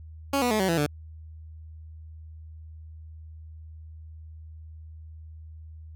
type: tone with pitch steps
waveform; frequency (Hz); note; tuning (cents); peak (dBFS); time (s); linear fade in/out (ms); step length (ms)
15% pulse; 277.8 / 244.6 / 215.5 / 189.74 / 167.1 / 147.16; C#4 / B3 / A3 / F#3 / E3 / D3; +4 / -16 / -36 / +44 / +24 / +4; -16; 0.33-0.864; 5; 89
effects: added 79 Hz sine -41 dBFS peak until 5.95 s